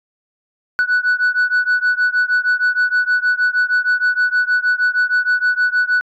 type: beating tone pair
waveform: sine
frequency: 1479 / 1485.4 Hz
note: F#6 / F#6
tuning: -1 / +6 cents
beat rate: 6.4 Hz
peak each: -14 / -15 dBFS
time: 0.79-6.01 s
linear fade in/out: 0 ms
effects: tanh soft clip ceiling -10 dBFS